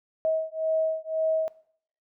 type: beating tone pair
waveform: sine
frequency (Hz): 637 / 638.9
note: D#5 / D#5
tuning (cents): +41 / +46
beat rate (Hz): 1.9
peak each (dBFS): -27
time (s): 0.25-1.48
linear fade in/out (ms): 0
effects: noise-tail reverb RT60 0.6 s tail -19 dB re dry